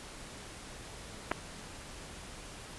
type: clicks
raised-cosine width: 0.5 ms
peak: -18 / -14 dBFS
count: 2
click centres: 1.314 / 1.317 s
effects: pink hiss -47 dBFS RMS until 2.78 s + resampled to 24000 Hz